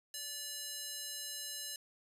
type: tone with high-pass filter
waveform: square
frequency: 580 Hz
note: D5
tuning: 22 cents flat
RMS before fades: -43 dBFS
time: 0.14-1.76 s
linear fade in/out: 2 ms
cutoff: 4300 Hz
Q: 0.7
effects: resampled to 32000 Hz